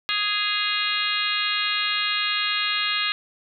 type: harmonic tone with a mistuned harmonic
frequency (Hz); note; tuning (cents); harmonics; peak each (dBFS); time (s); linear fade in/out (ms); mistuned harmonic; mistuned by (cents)
415.3; G#4; 0; 3 / 4 / 5 / 6 / 7 / 8 / 9 / 10; -30 / -30 / -30 / -30 / -30 / -30 / -30 / -30; 0.09-3.12; 0; 7; -45
effects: none